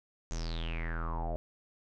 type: tone with low-pass filter sweep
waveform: square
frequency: 41.2 Hz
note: E1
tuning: in tune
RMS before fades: -35 dBFS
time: 0.31-1.36 s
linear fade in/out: 0 ms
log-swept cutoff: 6700 to 600 Hz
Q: 9.9
effects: none